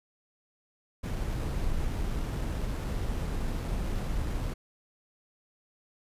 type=noise with sample-and-hold; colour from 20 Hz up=brown; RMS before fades=-31 dBFS; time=1.03-4.54 s; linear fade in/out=10 ms; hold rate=8820 Hz; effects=resampled to 32000 Hz